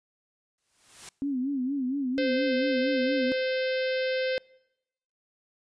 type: noise with exponential growth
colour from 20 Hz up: white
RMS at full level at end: -40 dBFS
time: 0.58-1.09 s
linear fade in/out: 2 ms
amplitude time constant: 110 ms
type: tone with vibrato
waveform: sine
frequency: 267 Hz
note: C4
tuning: 35 cents sharp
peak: -26 dBFS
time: 1.22-3.32 s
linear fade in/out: 0 ms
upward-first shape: sine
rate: 4.3 Hz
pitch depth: 120 cents each way
type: harmonic tone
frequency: 518 Hz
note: C5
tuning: 17 cents flat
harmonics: 1 / 3 / 4 / 5 / 6 / 7 / 8 / 9 / 10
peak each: -26 / -36 / -38 / -40 / -42 / -43 / -44 / -45 / -46 dBFS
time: 2.18-4.38 s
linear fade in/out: 0 ms
effects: noise-tail reverb RT60 0.9 s tail -25 dB re dry + resampled to 22050 Hz